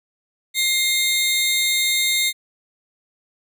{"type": "tone pair together", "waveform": "sawtooth", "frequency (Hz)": [2114, 3702], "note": ["C7", "A#7"], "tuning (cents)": [17, -13], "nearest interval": "minor seventh", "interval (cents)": 970, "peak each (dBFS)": -17, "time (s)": [0.54, 2.33], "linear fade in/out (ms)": 50, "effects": []}